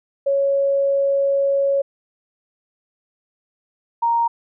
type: tone pair in turn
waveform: sine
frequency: 554.4 / 932.4 Hz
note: C#5 / A#5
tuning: 0 / 0 cents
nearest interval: major sixth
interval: 900 cents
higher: second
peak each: -15 dBFS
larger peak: neither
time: 0.26-1.82 / 4.02-4.28 s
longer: first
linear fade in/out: 10 ms
effects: none